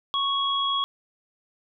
sine tone pair together, 1108.7 / 3322 Hz, C#6 / G#7, 0 / 0 cents, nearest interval octave + perfect fifth, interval 1900 cents, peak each -25 dBFS, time 0.14-0.84 s, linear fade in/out 0 ms, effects none

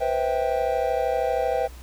triangle chord, C major seventh, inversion third, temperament just, 490.5 / 523.3 / 654.1 / 784.9 Hz, B4 / C5 / E5 / G5, -12 / 0 / -14 / +2 cents, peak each -25 dBFS, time 0-1.68 s, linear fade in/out 20 ms, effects added 62 Hz sine -40 dBFS peak until 1.82 s + pink hiss -49 dBFS RMS until 1.82 s

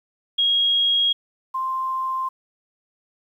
sine tone pair in turn, 3282 / 1047.6 Hz, G#7 / C6, -21 / +2 cents, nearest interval octave + minor sixth, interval 1977 cents, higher first, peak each -16 / -22 dBFS, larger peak first, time 0.38-1.13 / 1.54-2.29 s, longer neither, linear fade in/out 10 ms, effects 9-bit

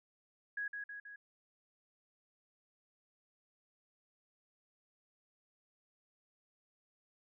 sine tone with echo, 1661.2 Hz, G#6, in tune, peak -36 dBFS, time 0.57-0.68 s, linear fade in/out 5 ms, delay 160 ms, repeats 3, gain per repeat -4 dB, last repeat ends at 1.16 s, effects none

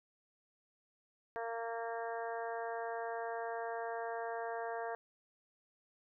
harmonic tone, 230 Hz, A#3, 23 cents flat, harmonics 2 / 3 / 4 / 5 / 6 / 7 / 8, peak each -42 / -41 / -46 / -50 / -54 / -48 / -53 dBFS, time 1.36-4.95 s, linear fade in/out 0 ms, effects none

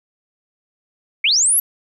sine linear sweep, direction up, 2084 to 11860 Hz, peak -12 dBFS, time 1.24-1.6 s, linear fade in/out 5 ms, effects 9-bit

